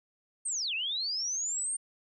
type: linear two-way sweep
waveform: sine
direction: down then up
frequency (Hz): 8870 to 2489 to 8870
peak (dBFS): -30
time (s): 0.45-1.77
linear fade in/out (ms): 10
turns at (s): 0.74
effects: none